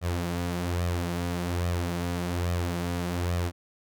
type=tone with flanger; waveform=sawtooth; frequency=87.31 Hz; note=F2; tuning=in tune; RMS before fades=-29 dBFS; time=0.01-3.52 s; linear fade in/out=50 ms; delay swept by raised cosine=1.6 to 7.4 ms; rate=1.2 Hz; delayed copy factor=+0.55; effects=none